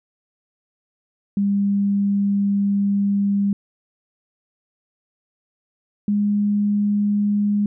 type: tone pair in turn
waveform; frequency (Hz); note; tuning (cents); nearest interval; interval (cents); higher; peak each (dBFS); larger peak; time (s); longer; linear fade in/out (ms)
sine; 200.4 / 205.6; G3 / G#3; +38 / -17; unison; 45; second; -16; neither; 1.37-3.53 / 6.08-7.66; first; 2
effects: none